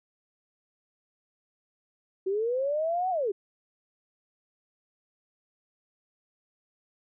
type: linear two-way sweep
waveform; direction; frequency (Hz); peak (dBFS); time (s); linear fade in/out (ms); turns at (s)
sine; up then down; 370 to 760 to 370; -25; 2.26-3.32; 10; 3.1
effects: none